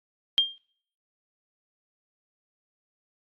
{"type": "tone with exponential decay", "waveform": "sine", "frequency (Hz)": 3200, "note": "G7", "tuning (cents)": 35, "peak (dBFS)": -14, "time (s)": [0.38, 0.58], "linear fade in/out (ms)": 0, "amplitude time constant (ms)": 42, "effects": ["noise-tail reverb RT60 0.6 s tail -26 dB re dry", "AAC 32 kbps"]}